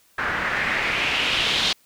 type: noise with low-pass filter sweep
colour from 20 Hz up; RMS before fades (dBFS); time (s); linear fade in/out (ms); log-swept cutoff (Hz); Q
white; -23; 0.18-1.73; 5; 1500 to 3800; 2.9
effects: white hiss -59 dBFS RMS until 1.85 s